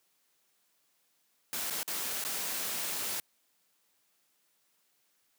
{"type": "noise with dropouts", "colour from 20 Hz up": "white", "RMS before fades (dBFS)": -35, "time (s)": [1.53, 3.2], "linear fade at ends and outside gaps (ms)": 1, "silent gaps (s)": [[1.7, 1.706], [1.831, 1.878], [2.24, 2.249]], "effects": ["white hiss -73 dBFS RMS until 5.38 s", "high-pass 150 Hz 12 dB/octave"]}